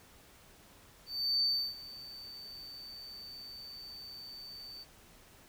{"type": "tone with ADSR envelope", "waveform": "triangle", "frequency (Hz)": 4566, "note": "D8", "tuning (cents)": -50, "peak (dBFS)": -23, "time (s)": [1.06, 4.85], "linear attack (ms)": 360, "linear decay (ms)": 320, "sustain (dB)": -21, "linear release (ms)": 31, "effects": ["tanh soft clip ceiling -25 dBFS", "pink hiss -59 dBFS RMS until 5.48 s"]}